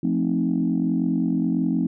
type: chord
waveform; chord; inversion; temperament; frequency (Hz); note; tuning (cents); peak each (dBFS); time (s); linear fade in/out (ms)
sine; F dominant seventh; none; equal; 174.61 / 220 / 261.6 / 311.1; F3 / A3 / C4 / Eb4; 0 / 0 / 0 / 0; -24 / -25 / -23 / -26; 0.03-1.87; 5
effects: tanh soft clip ceiling -11 dBFS